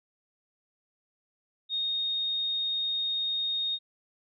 sine tone, 3709 Hz, A#7, 9 cents flat, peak -27 dBFS, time 1.69-3.79 s, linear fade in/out 50 ms, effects none

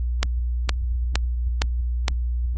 click train, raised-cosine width 0.2 ms, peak -4 dBFS, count 5, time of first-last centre 0.23-2.082 s, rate 2.16 Hz, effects added 60 Hz sine -21 dBFS peak until 2.57 s + AAC 32 kbps

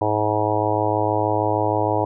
harmonic tone, 106.4 Hz, G#2, 42 cents sharp, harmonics 1 / 3 / 4 / 5 / 6 / 7 / 8 / 9, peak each -26 / -26 / -26 / -26 / -26 / -26 / -26 / -26 dBFS, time 0.01-2.05 s, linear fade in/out 5 ms, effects none

